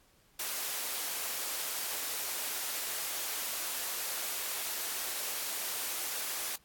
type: high-pass noise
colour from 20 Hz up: white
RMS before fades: -36 dBFS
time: 0.39-6.56 s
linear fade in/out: 5 ms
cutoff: 400 Hz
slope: 12 dB/octave
effects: pink hiss -66 dBFS RMS until 6.64 s + AAC 64 kbps